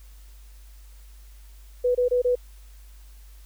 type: tone bursts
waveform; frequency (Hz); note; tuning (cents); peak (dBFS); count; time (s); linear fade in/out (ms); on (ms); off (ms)
sine; 493.9; B4; 0; -18; 4; 1.84-2.355; 10; 110; 25
effects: added 50 Hz sine -44 dBFS peak until 3.45 s + white hiss -58 dBFS RMS until 3.45 s